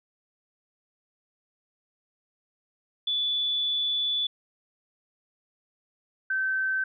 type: tone pair in turn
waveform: sine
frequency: 3461 / 1542.6 Hz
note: A7 / G6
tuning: -29 / -28 cents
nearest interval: octave + major second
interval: 1399 cents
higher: first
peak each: -24 / -24 dBFS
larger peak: neither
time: 3.07-4.27 / 6.3-6.84 s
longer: first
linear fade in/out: 5 ms
effects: none